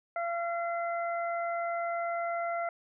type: harmonic tone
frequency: 683 Hz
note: F5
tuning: 39 cents flat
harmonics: 1 / 2 / 3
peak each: -31 / -37 / -41 dBFS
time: 0.16-2.69 s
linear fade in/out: 2 ms
effects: none